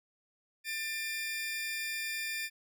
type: tone pair together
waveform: sawtooth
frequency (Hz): 1785 / 2396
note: A6 / D7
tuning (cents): +24 / +34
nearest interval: perfect fourth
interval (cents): 510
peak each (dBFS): -35 / -33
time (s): 0.64-2.5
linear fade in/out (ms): 50
effects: none